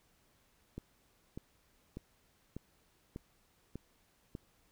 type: click train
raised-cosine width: 3 ms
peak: -29 dBFS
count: 7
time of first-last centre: 0.78-4.351 s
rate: 1.68 Hz
effects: pink hiss -71 dBFS RMS until 4.71 s